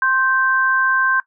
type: tone pair together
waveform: sine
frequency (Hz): 1054.2 / 1560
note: C6 / G6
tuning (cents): +13 / -9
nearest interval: perfect fifth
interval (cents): 678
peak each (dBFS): -19 / -15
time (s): 0.02-1.2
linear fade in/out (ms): 2
effects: noise-tail reverb RT60 0.1 s tail -19 dB re dry